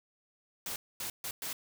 white noise bursts at uneven times, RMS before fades -38 dBFS, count 4, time 0.66-0.76 / 1-1.1 / 1.24-1.31 / 1.42-1.53 s, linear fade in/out 2 ms, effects none

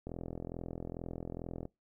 click train, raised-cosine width 2 ms, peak -27 dBFS, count 68, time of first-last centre 0.07-1.654 s, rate 42.3 Hz, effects noise-tail reverb RT60 0.2 s tail -23 dB re dry

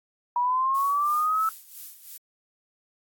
sine linear sweep, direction up, 960 to 1317 Hz, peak -21 dBFS, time 0.36-1.49 s, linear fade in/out 2 ms
violet noise with tremolo, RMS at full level -39 dBFS, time 0.74-2.18 s, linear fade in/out 10 ms, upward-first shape sine, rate 3 Hz, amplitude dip 70%
effects AAC 64 kbps

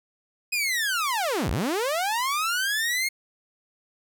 sawtooth linear two-way sweep, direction down then up, 2532 to 41.2 to 2167 Hz, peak -20 dBFS, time 0.52-3.09 s, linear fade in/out 10 ms, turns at 1.5 s, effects none

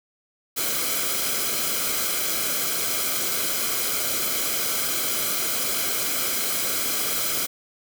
white noise with comb filter, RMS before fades -25 dBFS, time 0.56-7.47 s, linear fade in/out 20 ms, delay 1.1 ms, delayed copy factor -0.65, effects none

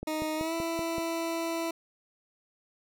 click train, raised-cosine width 2 ms, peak -23 dBFS, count 6, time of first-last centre 0.03-0.982 s, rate 5.25 Hz
20% pulse tone with pitch glide, 311.1 to 331.5 Hz, D#4 to E4, 0 to +10 cents, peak -25 dBFS, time 0.07-1.71 s, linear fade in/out 5 ms, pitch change +110 cents, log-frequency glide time 0.36-0.54 s
effects none

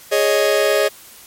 45% pulse chord, Ab suspended fourth, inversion none, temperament just, 415.3 / 553.7 / 623 Hz, Ab4 / Db5 / Eb5, 0 / -2 / +2 cents, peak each -18 dBFS, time 0.11-0.89 s, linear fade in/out 20 ms, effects white hiss -42 dBFS RMS until 1.26 s + MP3 64 kbps

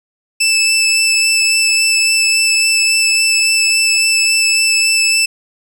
20% pulse tone with vibrato, 2637 Hz, E7, in tune, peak -5 dBFS, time 0.4-5.26 s, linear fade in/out 10 ms, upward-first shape sine, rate 3.6 Hz, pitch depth 9 cents each way, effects none

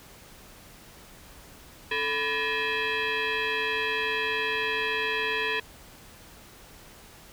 sine tone with frequency modulation, 440 Hz, A4, in tune, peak -25 dBFS, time 1.91-5.6 s, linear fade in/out 5 ms, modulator 718 Hz, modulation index 4, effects pink hiss -50 dBFS RMS until 7.32 s

